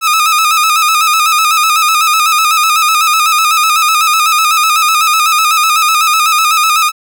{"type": "tone with vibrato", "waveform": "sawtooth", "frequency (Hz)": 1262, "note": "D#6", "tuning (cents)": 24, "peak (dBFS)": -4, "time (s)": [0.01, 6.92], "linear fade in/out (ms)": 50, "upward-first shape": "square", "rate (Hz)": 8, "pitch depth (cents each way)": 55, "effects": []}